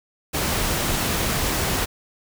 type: noise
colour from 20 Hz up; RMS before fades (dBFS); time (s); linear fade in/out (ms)
pink; -23; 0.33-1.86; 20
effects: none